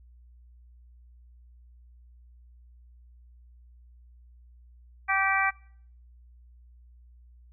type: harmonic tone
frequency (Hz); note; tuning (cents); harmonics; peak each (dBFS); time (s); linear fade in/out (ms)
388.3; G4; -16; 2 / 3 / 4 / 5 / 6; -29 / -29 / -29 / -29 / -29; 5.08-5.51; 20
effects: noise-tail reverb RT60 0.6 s tail -24 dB re dry + added 60 Hz sine -51 dBFS peak until 7.52 s